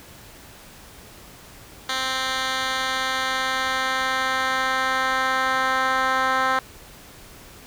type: tone with band-pass filter sweep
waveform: 10% pulse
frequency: 261.6 Hz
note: C4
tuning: in tune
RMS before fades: -23 dBFS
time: 1.89-6.59 s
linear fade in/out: 2 ms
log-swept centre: 3200 to 1400 Hz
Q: 1.1
effects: pink hiss -45 dBFS RMS until 7.66 s